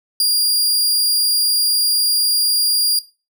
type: tone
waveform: sawtooth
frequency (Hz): 4812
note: D8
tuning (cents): +41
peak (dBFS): -10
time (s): 0.2-2.99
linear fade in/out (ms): 2
effects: noise-tail reverb RT60 0.3 s tail -20 dB re dry

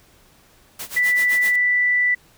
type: noise with tremolo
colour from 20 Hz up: white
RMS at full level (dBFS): -30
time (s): 0.79-1.56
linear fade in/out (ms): 5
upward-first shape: sine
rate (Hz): 7.8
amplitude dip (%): 90
type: tone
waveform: sine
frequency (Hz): 1975.5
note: B6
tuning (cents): 0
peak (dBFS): -15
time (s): 0.96-2.15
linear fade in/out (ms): 10
effects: pink hiss -54 dBFS RMS until 2.37 s

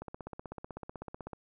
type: click train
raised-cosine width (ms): 1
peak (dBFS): -27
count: 22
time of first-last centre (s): 0.02-1.333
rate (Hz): 16
effects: none

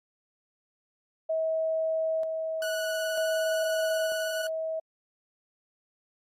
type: tone with tremolo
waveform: sine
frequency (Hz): 642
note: E5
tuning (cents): -46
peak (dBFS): -25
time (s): 1.29-4.8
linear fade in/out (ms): 10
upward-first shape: square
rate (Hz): 0.53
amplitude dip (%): 35
type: tone with vibrato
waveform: sawtooth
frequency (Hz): 1475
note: F#6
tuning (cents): -6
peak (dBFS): -29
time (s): 2.62-4.47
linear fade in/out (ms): 2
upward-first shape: triangle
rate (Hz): 19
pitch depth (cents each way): 23
effects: AAC 48 kbps

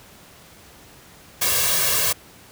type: noise with comb filter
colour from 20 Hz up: white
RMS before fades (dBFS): -20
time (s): 1.41-2.13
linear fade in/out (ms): 10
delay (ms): 1.8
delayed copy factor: +0.9
effects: pink hiss -47 dBFS RMS until 2.51 s + high-pass 60 Hz 12 dB/octave

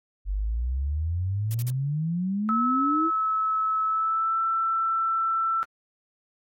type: exponential sweep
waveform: sine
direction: up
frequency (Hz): 46.25 to 335.8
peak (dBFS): -24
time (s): 0.25-3.11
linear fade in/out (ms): 50
type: noise bursts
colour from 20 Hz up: blue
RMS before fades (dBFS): -36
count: 3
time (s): 1.51-1.701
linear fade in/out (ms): 0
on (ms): 33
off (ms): 46
type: tone with pitch glide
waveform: sine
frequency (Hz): 1298 to 1334.5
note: E6 to E6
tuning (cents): -27 to +21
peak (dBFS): -22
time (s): 2.49-5.63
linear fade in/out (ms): 0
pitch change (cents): +48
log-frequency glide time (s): 3.84-4.41
effects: AAC 48 kbps

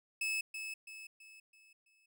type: tone with echo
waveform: 40% pulse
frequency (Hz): 2600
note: E7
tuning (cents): -24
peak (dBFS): -32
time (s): 0.21-0.41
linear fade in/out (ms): 5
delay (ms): 330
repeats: 5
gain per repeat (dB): -7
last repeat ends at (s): 2.06
effects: none

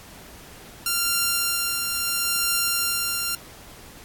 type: tone with tremolo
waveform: 5% pulse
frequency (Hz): 1385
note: F6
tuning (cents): -15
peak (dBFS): -8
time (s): 0.86-3.35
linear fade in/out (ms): 2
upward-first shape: triangle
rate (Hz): 0.74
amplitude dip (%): 40
effects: pink hiss -45 dBFS RMS until 4.04 s + AAC 64 kbps

